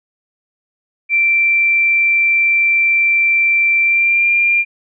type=tone with pitch glide; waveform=sine; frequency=2349 to 2391 Hz; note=D7 to D7; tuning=0 to +30 cents; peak=-10 dBFS; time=1.09-4.65 s; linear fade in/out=50 ms; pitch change=+30 cents; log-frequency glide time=3.82-4.3 s; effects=none